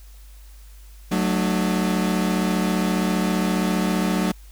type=chord; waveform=40% pulse; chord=D# diminished; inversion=first; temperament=equal with one note detuned; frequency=185 / 220 / 303.3 Hz; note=F#3 / A3 / D#4; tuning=0 / 0 / -44 cents; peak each=-21 / -24 / -26 dBFS; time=1.11-4.32 s; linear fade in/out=10 ms; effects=added 50 Hz sine -41 dBFS peak until 4.51 s + white hiss -54 dBFS RMS until 4.51 s